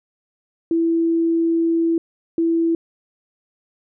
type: tone bursts at uneven times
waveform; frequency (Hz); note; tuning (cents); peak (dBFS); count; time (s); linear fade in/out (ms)
sine; 331.6; E4; +10; -15; 2; 0.71-1.98 / 2.38-2.75; 2
effects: none